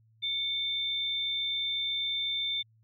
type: tone pair together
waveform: sine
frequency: 2217 / 3566 Hz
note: C#7 / A7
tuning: 0 / +22 cents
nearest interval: minor sixth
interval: 822 cents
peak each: -39 / -29 dBFS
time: 0.22-2.63 s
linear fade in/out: 20 ms
effects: added 111 Hz sine -61 dBFS peak until 2.83 s